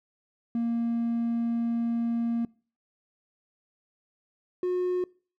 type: tone pair in turn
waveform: triangle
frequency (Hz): 233.1 / 361.9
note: A#3 / F#4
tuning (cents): 0 / -38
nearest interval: minor sixth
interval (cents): 762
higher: second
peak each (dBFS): -22 / -22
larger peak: neither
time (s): 0.55-2.45 / 4.63-5.04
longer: first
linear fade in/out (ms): 2
effects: noise-tail reverb RT60 0.4 s tail -25 dB re dry + tanh soft clip ceiling -19 dBFS